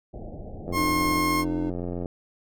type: low-pass noise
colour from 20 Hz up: pink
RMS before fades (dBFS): -38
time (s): 0.13-1.21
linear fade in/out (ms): 10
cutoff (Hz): 770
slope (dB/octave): 96
type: click train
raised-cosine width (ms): 2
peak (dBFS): -19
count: 122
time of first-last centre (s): 0.68-2.058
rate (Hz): 87.8
type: tone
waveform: 30% pulse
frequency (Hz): 1071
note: C6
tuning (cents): +40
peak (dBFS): -21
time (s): 0.72-1.45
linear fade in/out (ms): 50
type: tone with vibrato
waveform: triangle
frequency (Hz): 304.3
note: D#4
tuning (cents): -38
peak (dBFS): -24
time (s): 0.77-1.7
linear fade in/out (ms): 5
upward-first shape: triangle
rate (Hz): 15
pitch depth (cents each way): 25
effects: none